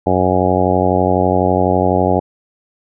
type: harmonic tone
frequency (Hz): 92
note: F#2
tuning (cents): -9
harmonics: 1 / 2 / 3 / 4 / 5 / 6 / 7 / 8 / 9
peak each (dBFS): -20 / -20 / -20 / -20 / -20 / -20 / -20 / -20 / -20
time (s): 0.06-2.2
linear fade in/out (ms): 10
effects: none